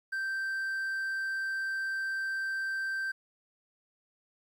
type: tone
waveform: triangle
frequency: 1564 Hz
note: G6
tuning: 4 cents flat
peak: -29 dBFS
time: 0.12-3.12 s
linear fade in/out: 10 ms
effects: 11-bit